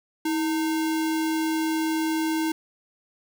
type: tone with sample-and-hold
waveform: sine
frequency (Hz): 319.7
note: D#4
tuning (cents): +47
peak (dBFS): -22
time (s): 0.25-2.52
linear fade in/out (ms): 5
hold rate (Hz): 1225
effects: none